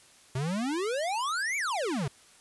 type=exponential two-way sweep; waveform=square; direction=up then down; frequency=123.7 to 2349 to 123.7 Hz; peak=-29 dBFS; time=0.35-2.08 s; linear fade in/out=5 ms; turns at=1.57 s; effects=white hiss -57 dBFS RMS until 2.4 s + resampled to 24000 Hz